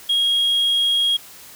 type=tone; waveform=sine; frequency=3278 Hz; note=G#7; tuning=23 cents flat; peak=-13 dBFS; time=0.09-1.17 s; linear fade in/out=10 ms; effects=tanh soft clip ceiling -14 dBFS + white hiss -42 dBFS RMS until 1.55 s